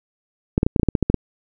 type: clicks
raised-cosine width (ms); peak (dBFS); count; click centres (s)
3; -3; 11; 0.579 / 0.631 / 0.665 / 0.762 / 0.797 / 0.832 / 0.887 / 0.952 / 1.027 / 1.1 / 1.143
effects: none